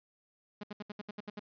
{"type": "tone bursts", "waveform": "sawtooth", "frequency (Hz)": 207.7, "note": "G#3", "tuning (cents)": 0, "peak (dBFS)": -35, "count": 9, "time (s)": [0.61, 1.395], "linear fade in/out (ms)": 5, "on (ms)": 25, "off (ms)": 70, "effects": ["resampled to 11025 Hz"]}